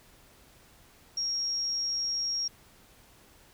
sine tone, 5588 Hz, F8, in tune, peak -28 dBFS, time 1.17-2.48 s, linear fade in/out 5 ms, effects pink hiss -58 dBFS RMS until 3.53 s

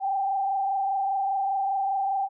sine tone with frequency modulation, 784 Hz, G5, in tune, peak -23 dBFS, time 0-2.29 s, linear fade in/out 50 ms, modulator 25 Hz, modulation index 0.9, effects none

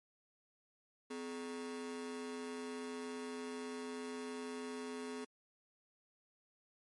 45% pulse ring-modulated tone, 340.4 Hz, F4, 44 cents flat, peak -39 dBFS, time 1.1-5.25 s, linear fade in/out 10 ms, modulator 85.6 Hz, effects MP3 48 kbps

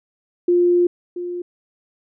sine tone pair in turn, 351.8 / 353 Hz, F4 / F4, +13 / +19 cents, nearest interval unison, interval 6 cents, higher second, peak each -12 / -24 dBFS, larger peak first, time 0.48-0.87 / 1.16-1.42 s, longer first, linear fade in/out 5 ms, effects none

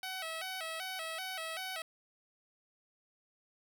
10% pulse tone with vibrato, 698 Hz, F5, 1 cent flat, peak -30 dBFS, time 0.03-1.82 s, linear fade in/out 2 ms, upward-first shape square, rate 2.6 Hz, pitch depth 130 cents each way, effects none

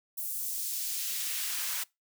white noise with high-pass filter sweep, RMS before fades -34 dBFS, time 0.17-1.84 s, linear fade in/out 10 ms, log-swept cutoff 11000 to 980 Hz, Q 0.77, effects noise-tail reverb RT60 0.2 s tail -23 dB re dry

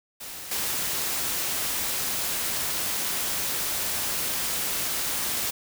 white noise with level steps, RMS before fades -38 / -28 dBFS, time 0.2-5.51 s, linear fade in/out 10 ms, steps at 0.51 s, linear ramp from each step 5 ms, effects none

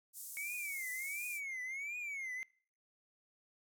white band-pass noise, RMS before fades -48 dBFS, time 0.13-1.41 s, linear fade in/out 50 ms, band 6900 to 14000 Hz, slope 24 dB/octave
triangle tone with vibrato, 2217 Hz, C#7, in tune, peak -38 dBFS, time 0.37-2.43 s, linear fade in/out 0 ms, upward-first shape triangle, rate 1.4 Hz, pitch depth 200 cents each way
effects noise-tail reverb RT60 0.5 s tail -24 dB re dry

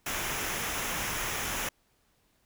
pink noise with comb filter, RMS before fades -33 dBFS, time 0.06-1.69 s, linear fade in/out 5 ms, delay 0.23 ms, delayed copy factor -0.55, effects pink hiss -70 dBFS RMS until 2.45 s

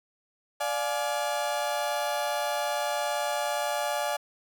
35% pulse chord, D diminished, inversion none, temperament just, 587.3 / 704.8 / 845.8 Hz, D5 / F5 / Ab5, 0 / +16 / +31 cents, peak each -29 / -31 / -30 dBFS, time 0.6-4.17 s, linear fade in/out 10 ms, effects none

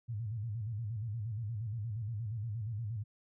sine tone with vibrato, 110 Hz, A2, in tune, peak -35 dBFS, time 0.08-3.04 s, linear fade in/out 20 ms, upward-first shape square, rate 8.5 Hz, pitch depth 120 cents each way, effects none

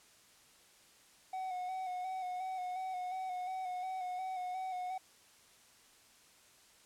triangle tone with vibrato, 740 Hz, F#5, in tune, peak -35 dBFS, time 1.33-4.98 s, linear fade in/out 5 ms, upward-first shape square, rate 2.8 Hz, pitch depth 29 cents each way, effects white hiss -63 dBFS RMS until 6.85 s + low-pass 10000 Hz 12 dB/octave

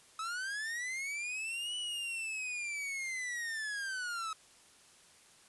45% pulse linear two-way sweep, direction up then down, 1276 to 2971 to 1276 Hz, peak -36 dBFS, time 0.19-4.33 s, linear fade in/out 2 ms, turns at 1.76 s, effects white hiss -61 dBFS RMS until 5.48 s + resampled to 24000 Hz

